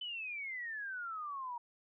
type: exponential sweep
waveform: sine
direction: down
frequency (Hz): 3047 to 937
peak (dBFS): -39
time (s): 0.01-1.58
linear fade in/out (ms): 5
effects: none